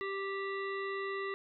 harmonic tone, 392 Hz, G4, in tune, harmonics 1 / 3 / 5 / 7 / 9 / 10, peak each -37 / -41 / -41 / -51 / -58 / -53 dBFS, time 0.01-1.34 s, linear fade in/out 0 ms, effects none

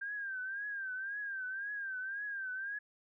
sine tone with vibrato, 1588 Hz, G6, 22 cents sharp, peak -37 dBFS, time 0.01-2.79 s, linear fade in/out 10 ms, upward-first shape triangle, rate 1.9 Hz, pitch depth 110 cents each way, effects none

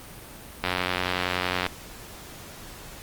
click train, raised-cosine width 0.3 ms, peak -8 dBFS, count 94, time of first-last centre 0.64-1.664 s, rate 90.8 Hz, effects pink hiss -43 dBFS RMS until 3.02 s + Opus 32 kbps

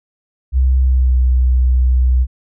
sine tone with pitch glide, 64.7 to 62.97 Hz, C2 to B1, -19 to +34 cents, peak -9 dBFS, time 0.52-2.27 s, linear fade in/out 50 ms, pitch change -47 cents, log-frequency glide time 0.84-1.17 s, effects none

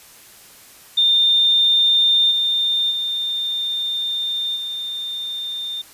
sine tone with level steps, 3614 Hz, A7, 46 cents sharp, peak -12 / -16 / -20 / -24 dBFS, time 0.97-5.82 s, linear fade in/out 10 ms, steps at 2.3 / 2.9 / 4.55 s, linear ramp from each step 20 ms, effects white hiss -45 dBFS RMS until 5.93 s + resampled to 32000 Hz

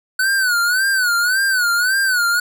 square tone with vibrato, 1491 Hz, F#6, 13 cents sharp, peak -15 dBFS, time 0.19-2.4 s, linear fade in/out 5 ms, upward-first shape sine, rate 1.8 Hz, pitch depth 120 cents each way, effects none

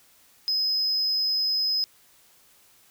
triangle tone, 5070 Hz, D#8, 32 cents sharp, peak -20 dBFS, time 0.48-1.84 s, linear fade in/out 0 ms, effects tanh soft clip ceiling -17 dBFS + white hiss -58 dBFS RMS until 2.9 s

